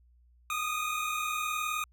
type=tone pair together; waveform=25% pulse; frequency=1225 / 1264.5 Hz; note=D#6 / D#6; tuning=-27 / +28 cents; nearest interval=minor second; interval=55 cents; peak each=-28 / -32 dBFS; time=0.5-1.84 s; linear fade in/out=2 ms; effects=added 60 Hz sine -59 dBFS peak until 1.92 s